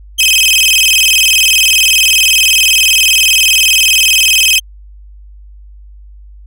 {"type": "tone with vibrato", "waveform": "sawtooth", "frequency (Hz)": 2832, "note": "F7", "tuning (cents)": 23, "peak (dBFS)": -3, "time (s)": [0.18, 4.6], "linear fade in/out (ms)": 20, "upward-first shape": "square", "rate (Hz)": 20, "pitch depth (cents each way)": 180, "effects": ["added 50 Hz sine -32 dBFS peak until 6.46 s"]}